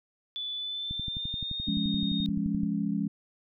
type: tone with pitch glide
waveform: sine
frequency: 3475 to 3703 Hz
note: A7 to A#7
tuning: -22 to -12 cents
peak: -32 dBFS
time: 0.36-2.26 s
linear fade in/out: 0 ms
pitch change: +110 cents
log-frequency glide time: 0.55-1.65 s
type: click train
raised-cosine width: 5 ms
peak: -25 dBFS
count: 21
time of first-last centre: 0.91-2.634 s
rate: 11.6 Hz
type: chord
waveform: sine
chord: Db major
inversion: first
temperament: equal with one note detuned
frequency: 173.51 / 207.7 / 277.2 Hz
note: F3 / Ab3 / Db4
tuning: -11 / 0 / 0 cents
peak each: -32 / -29 / -33 dBFS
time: 1.67-3.08 s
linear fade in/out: 10 ms
effects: none